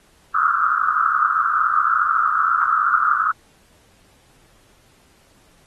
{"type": "band-pass noise", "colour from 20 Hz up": "pink", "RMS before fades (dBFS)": -18, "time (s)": [0.34, 3.32], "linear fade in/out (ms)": 10, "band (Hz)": [1200, 1400], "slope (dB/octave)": 96, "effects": ["pink hiss -56 dBFS RMS until 5.66 s", "AAC 32 kbps"]}